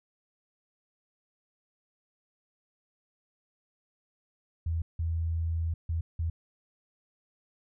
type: tone bursts at uneven times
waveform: sine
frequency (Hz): 82.41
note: E2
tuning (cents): 0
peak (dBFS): -27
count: 4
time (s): 4.66-4.82 / 4.99-5.74 / 5.89-6.01 / 6.19-6.3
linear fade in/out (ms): 5
effects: none